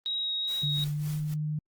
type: tone with vibrato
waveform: sine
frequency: 3800 Hz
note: A#7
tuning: 33 cents sharp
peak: -28 dBFS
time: 0.06-0.84 s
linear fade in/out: 0 ms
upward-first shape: sine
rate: 2.6 Hz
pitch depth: 9 cents each way
type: noise with tremolo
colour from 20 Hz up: white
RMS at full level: -45 dBFS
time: 0.48-1.34 s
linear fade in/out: 2 ms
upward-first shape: sine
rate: 3.6 Hz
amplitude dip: 80%
type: tone with pitch glide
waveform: sine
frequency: 147 to 152.1 Hz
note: D3 to D#3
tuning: +2 to -39 cents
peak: -28 dBFS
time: 0.63-1.59 s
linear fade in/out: 5 ms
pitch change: +59 cents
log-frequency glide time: 0.87-1.15 s
effects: Opus 24 kbps